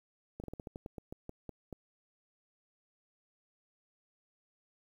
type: slowing click train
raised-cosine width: 2 ms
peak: -29 dBFS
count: 13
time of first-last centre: 0.4-1.727 s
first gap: 38 ms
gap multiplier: 1.18
effects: 10-bit